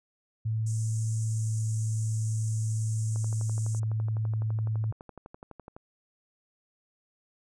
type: tone with pitch glide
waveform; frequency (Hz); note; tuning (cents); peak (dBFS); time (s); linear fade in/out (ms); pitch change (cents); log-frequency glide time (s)
sine; 110.6 to 109.71; A2 to A2; +9 to -5; -26; 0.45-4.92; 10; -14; 1.2-1.51
type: band-pass noise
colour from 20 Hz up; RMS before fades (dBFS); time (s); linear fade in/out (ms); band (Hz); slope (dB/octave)
pink; -46; 0.66-3.8; 10; 6300 to 9000; 48
type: click train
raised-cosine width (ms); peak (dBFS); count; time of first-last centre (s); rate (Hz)
1; -30; 32; 3.16-5.765; 11.9
effects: none